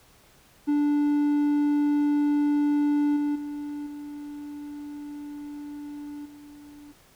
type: tone with level steps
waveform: triangle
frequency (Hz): 292.4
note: D4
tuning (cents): -7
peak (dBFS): -18 / -21 / -29 / -33 / -42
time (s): 0.67-6.93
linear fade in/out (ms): 20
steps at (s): 3.16 / 3.35 / 3.86 / 6.25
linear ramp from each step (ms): 10
effects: pink hiss -57 dBFS RMS until 7.15 s